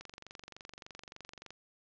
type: click train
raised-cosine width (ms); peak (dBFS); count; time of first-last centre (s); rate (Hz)
0.2; -30; 36; 0.01-1.506; 23.4
effects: resampled to 16000 Hz + 11-bit